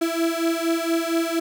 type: beating tone pair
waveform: 35% pulse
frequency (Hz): 329.6 / 333.9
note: E4 / E4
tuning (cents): 0 / +22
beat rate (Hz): 4.3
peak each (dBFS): -22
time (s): 0.01-1.4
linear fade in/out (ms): 10
effects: none

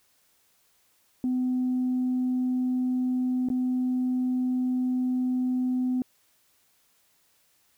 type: tone with dropouts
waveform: sine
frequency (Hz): 253.1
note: B3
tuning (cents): +43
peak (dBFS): -22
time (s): 1.24-6.02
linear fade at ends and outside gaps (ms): 1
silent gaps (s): 3.487-3.501
effects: tanh soft clip ceiling -20 dBFS + white hiss -66 dBFS RMS until 7.77 s

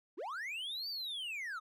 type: linear two-way sweep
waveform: triangle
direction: up then down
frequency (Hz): 266.3 to 4699 to 1211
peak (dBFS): -37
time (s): 0.17-1.6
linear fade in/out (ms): 20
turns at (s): 0.89
effects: none

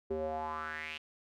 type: tone with band-pass filter sweep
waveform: square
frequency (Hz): 78.1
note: D#2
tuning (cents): +7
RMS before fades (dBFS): -38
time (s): 0.1-0.98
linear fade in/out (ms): 10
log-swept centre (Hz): 400 to 2900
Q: 5.1
effects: none

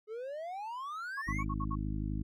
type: exponential sweep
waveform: triangle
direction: up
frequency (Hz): 418.6 to 2349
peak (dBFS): -36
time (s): 0.07-1.45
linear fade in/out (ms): 50
type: tone bursts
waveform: sine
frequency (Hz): 1100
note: C#6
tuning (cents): -14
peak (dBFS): -36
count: 6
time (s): 1.17-1.755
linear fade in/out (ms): 10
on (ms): 50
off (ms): 57
type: harmonic tone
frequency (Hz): 51.91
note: G#1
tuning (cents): 0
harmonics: 1 / 2 / 3 / 4 / 5 / 6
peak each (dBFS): -36 / -39 / -41 / -42 / -43 / -44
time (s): 1.27-2.23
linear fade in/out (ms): 10
effects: none

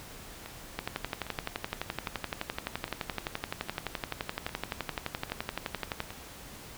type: two click trains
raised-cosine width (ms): 0.3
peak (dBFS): -15 / -24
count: 62 / 8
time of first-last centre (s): 0.79-6.004 / 0.46-6.105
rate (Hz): 11.7 / 1.24
effects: pink hiss -47 dBFS RMS until 6.77 s

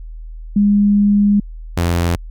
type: tone pair in turn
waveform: sine / sawtooth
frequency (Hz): 204.2 / 85.86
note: G#3 / F2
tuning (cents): -29 / -29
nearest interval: octave + minor third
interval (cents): 1500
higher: first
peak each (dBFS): -9 / -10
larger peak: first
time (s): 0.56-1.4 / 1.77-2.16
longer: first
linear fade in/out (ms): 5
effects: added 40 Hz sine -28 dBFS peak until 2.3 s

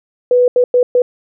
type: tone bursts at uneven times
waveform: sine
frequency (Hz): 493.9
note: B4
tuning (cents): 0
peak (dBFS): -7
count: 4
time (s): 0.31-0.48 / 0.56-0.64 / 0.74-0.83 / 0.95-1.02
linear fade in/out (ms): 2
effects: none

